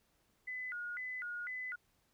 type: tone with vibrato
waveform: sine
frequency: 1700 Hz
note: G#6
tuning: 40 cents sharp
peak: -39 dBFS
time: 0.47-1.76 s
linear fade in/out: 10 ms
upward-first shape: square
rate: 2 Hz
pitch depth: 290 cents each way
effects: pink hiss -75 dBFS RMS until 2.13 s